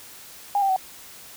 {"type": "tone with pitch steps", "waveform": "sine", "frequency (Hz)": [810, 782.4, 755.8], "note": ["G#5", "G5", "F#5"], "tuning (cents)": [-43, -4, 37], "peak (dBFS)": -18, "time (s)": [0.55, 0.763], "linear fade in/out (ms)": 2, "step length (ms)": 71, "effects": ["white hiss -44 dBFS RMS until 1.36 s"]}